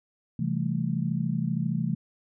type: chord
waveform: sine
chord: A minor seventh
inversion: first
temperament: just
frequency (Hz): 132 / 165 / 198 / 220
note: C3 / E3 / G3 / A3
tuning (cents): +16 / +2 / +18 / 0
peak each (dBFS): -31 / -28 / -34 / -31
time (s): 0.39-1.95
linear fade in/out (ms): 5
effects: none